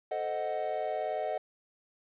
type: chord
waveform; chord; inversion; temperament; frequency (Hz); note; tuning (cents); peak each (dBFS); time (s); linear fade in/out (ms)
triangle; A diminished seventh; none; equal; 440 / 523.3 / 622.3 / 740; A4 / C5 / Eb5 / Gb5; 0 / 0 / 0 / 0; -37 / -38 / -32 / -33; 0.11-1.38; 5
effects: resampled to 8000 Hz + 10-bit